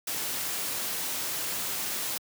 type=noise; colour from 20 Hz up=white; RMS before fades=-32 dBFS; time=0.07-2.18 s; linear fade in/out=5 ms; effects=high-pass 100 Hz 12 dB/octave